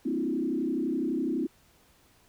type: tone with frequency modulation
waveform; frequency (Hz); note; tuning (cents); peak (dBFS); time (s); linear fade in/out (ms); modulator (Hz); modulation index
sine; 290; D4; -22; -26; 0.05-1.47; 10; 31.9; 1.9
effects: pink hiss -62 dBFS RMS until 2.28 s